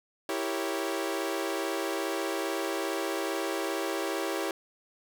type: chord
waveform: sawtooth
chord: E diminished seventh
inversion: none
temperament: equal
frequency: 329.6 / 392 / 466.2 / 554.4 Hz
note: E4 / G4 / Bb4 / Db5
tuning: 0 / 0 / 0 / 0 cents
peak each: -30 / -30 / -35 / -32 dBFS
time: 0.29-4.51 s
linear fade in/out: 2 ms
effects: none